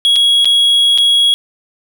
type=tone with dropouts; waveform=triangle; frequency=3322 Hz; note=G#7; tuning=in tune; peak=-6 dBFS; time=0.05-1.34 s; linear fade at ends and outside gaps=0 ms; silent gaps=0.158-0.162 / 0.446-0.455 / 0.977-0.984 s; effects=none